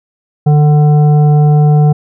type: tone with frequency modulation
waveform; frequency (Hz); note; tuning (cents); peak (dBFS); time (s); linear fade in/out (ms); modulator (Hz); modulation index
sine; 149.8; D3; +35; -4; 0.46-1.93; 10; 595; 0.38
effects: none